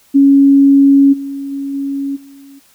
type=tone with level steps; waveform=sine; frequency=277.2 Hz; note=C#4; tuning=in tune; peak=-4 / -20 / -18 / -16 / -35 dBFS; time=0.14-2.6 s; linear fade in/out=20 ms; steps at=1.12 / 1.51 / 1.73 / 2.15 s; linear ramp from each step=20 ms; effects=white hiss -50 dBFS RMS until 2.74 s